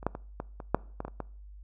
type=clicks; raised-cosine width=1 ms; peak=-30 / -13 / -23 / -20 / -26 / -8 / -20 / -22 / -27 / -20 dBFS; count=10; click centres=0.029 / 0.066 / 0.151 / 0.401 / 0.602 / 0.746 / 1.004 / 1.05 / 1.081 / 1.203 s; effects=noise-tail reverb RT60 0.5 s tail -23 dB re dry + added 50 Hz sine -45 dBFS peak until 1.63 s